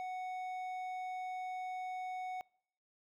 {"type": "tone with hard clipping", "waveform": "sine", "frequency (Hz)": 740, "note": "F#5", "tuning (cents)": 0, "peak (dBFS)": -40, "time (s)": [0, 2.41], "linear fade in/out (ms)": 0, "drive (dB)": 6, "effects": ["noise-tail reverb RT60 0.7 s tail -25 dB re dry"]}